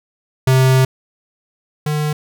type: tone pair in turn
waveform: square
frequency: 130.81 / 150.7 Hz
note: C3 / D3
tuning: 0 / +45 cents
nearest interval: major second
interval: 245 cents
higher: second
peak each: -10 / -17 dBFS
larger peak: first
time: 0.47-0.85 / 1.86-2.13 s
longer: first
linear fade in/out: 5 ms
effects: none